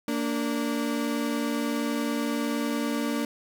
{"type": "tone pair together", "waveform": "35% pulse", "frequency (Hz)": [230.7, 290.7], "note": ["A#3", "D4"], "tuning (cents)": [-18, -18], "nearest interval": "major third", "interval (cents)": 400, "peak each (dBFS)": -27, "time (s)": [0.08, 3.25], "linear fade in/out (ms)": 2, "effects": []}